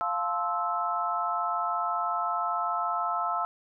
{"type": "chord", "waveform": "sine", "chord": "F major seventh", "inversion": "none", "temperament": "just", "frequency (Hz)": [698.5, 873.1, 1047.7, 1309.6], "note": ["F5", "A5", "C6", "E6"], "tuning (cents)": [0, -14, 2, -12], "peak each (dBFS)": [-32, -34, -34, -29], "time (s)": [0.01, 3.45], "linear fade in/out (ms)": 0, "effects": []}